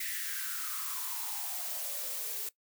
blue noise with high-pass filter sweep, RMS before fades -37 dBFS, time 0-2.49 s, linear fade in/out 5 ms, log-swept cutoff 2000 to 400 Hz, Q 7.4, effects noise-tail reverb RT60 0.1 s tail -18 dB re dry

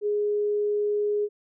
sine tone, 415.3 Hz, G#4, in tune, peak -22 dBFS, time 0.01-1.29 s, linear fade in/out 50 ms, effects none

